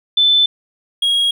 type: tone pair in turn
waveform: sine / triangle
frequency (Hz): 3520 / 3290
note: A7 / G#7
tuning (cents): 0 / -17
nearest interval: minor second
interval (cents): 117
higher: first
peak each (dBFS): -9 / -11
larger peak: first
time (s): 0.17-0.46 / 1.02-1.31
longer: neither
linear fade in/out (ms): 5
effects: none